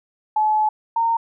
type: tone pair in turn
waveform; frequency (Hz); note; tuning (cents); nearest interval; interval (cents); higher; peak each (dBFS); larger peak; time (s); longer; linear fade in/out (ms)
sine; 858 / 918.4; A5 / A#5; -44 / -26; minor second; 118; second; -15 / -16; first; 0.36-0.69 / 0.96-1.17; first; 5
effects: none